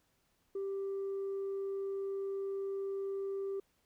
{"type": "tone", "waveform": "sine", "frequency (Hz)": 392, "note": "G4", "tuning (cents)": 0, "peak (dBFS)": -33, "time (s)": [0.55, 3.6], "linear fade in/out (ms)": 5, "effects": ["tanh soft clip ceiling -33 dBFS", "pink hiss -75 dBFS RMS until 3.85 s"]}